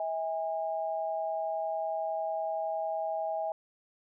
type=tone pair together; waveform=sine; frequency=645.9 / 815 Hz; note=E5 / G#5; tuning=-35 / -33 cents; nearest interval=major third; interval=402 cents; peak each=-32 / -34 dBFS; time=0-3.52 s; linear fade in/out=2 ms; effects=none